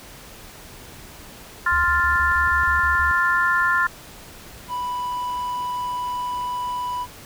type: chord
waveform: sine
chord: F major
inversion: second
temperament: equal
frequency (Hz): 1046.5 / 1396.9 / 1760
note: C6 / F6 / A6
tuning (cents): 0 / 0 / 0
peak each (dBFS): -22 / -20 / -21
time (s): 1.66-3.87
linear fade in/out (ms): 5
type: tone bursts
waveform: sine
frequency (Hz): 73.42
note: D2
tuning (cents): 0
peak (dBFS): -27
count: 9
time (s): 1.72-3.112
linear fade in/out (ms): 0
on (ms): 120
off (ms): 39
type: tone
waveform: triangle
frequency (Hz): 987.8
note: B5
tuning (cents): 0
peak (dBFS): -22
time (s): 4.68-7.07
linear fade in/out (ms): 50
effects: pink hiss -42 dBFS RMS until 7.25 s